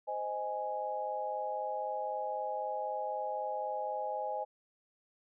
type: chord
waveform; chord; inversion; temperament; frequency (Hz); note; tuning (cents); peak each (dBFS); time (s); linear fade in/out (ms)
sine; Ab major; first; just; 519.1 / 623 / 830.6; C5 / Eb5 / Ab5; -14 / +2 / 0; -40 / -39 / -36; 0.07-4.45; 20
effects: none